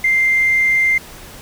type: tone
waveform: triangle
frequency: 2093 Hz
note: C7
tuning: in tune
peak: -8 dBFS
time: 0.04-0.98 s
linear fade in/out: 5 ms
effects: tanh soft clip ceiling -9 dBFS + pink hiss -37 dBFS RMS until 1.41 s

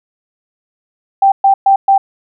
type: tone bursts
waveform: sine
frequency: 784 Hz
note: G5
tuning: in tune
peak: -5 dBFS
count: 4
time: 1.22-1.98 s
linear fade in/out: 5 ms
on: 100 ms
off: 120 ms
effects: none

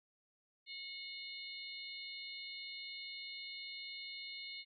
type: harmonic tone with a mistuned harmonic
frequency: 727 Hz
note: F#5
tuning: 31 cents flat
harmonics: 3 / 4 / 5 / 6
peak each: -49 / -54 / -51 / -49 dBFS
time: 0.66-4.65 s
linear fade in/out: 50 ms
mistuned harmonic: 6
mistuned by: -68 cents
effects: none

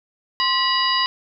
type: harmonic tone with a mistuned harmonic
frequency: 971 Hz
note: B5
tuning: 30 cents flat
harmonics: 1 / 2 / 3 / 4 / 5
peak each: -21 / -25 / -23 / -27 / -23 dBFS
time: 0.4-1.06 s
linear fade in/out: 0 ms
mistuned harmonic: 1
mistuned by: +130 cents
effects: none

